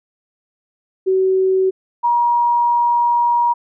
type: tone pair in turn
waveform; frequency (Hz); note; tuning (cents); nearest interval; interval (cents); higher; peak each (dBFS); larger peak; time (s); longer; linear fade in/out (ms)
sine; 378.1 / 952.8; F#4 / A#5; +38 / +38; octave + major third; 1600; second; -12; neither; 1.06-1.71 / 2.03-3.54; second; 20
effects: none